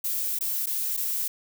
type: noise with dropouts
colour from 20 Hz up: violet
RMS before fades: -28 dBFS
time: 0.04-1.28 s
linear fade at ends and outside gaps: 5 ms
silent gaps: 0.389-0.408 / 0.66-0.668 / 0.968-0.973 s
effects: none